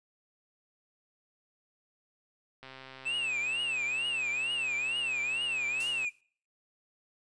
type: click train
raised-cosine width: 0.3 ms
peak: -31 dBFS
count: 452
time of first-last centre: 2.63-6.047 s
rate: 132 Hz
type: tone with vibrato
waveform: triangle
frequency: 2600 Hz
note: E7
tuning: 24 cents flat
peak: -28 dBFS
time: 3.05-6.1 s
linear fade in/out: 20 ms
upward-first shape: triangle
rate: 2.2 Hz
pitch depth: 200 cents each way
type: noise with exponential decay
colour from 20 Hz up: blue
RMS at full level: -36 dBFS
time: 5.8-6.21 s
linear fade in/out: 5 ms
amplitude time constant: 88 ms
effects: noise-tail reverb RT60 0.5 s tail -25 dB re dry + resampled to 22050 Hz